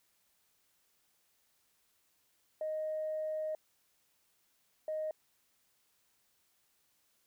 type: tone bursts at uneven times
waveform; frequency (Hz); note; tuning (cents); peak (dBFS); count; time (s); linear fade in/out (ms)
sine; 622.3; D#5; 0; -33; 2; 2.61-3.55 / 4.88-5.11; 2
effects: tanh soft clip ceiling -29 dBFS + white hiss -74 dBFS RMS until 7.26 s